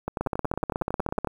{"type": "two click trains", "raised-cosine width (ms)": 1, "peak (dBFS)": [-14, -12], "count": [14, 18], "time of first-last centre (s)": [[0.08, 1.273], [0.21, 1.247]], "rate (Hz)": [10.9, 16.4], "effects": ["8-bit"]}